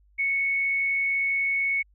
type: tone with frequency modulation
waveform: sine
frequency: 2211 Hz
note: C#7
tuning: 5 cents flat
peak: -22 dBFS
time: 0.18-1.83 s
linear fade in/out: 20 ms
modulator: 65.9 Hz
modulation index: 0.29
effects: added 50 Hz sine -57 dBFS peak until 1.94 s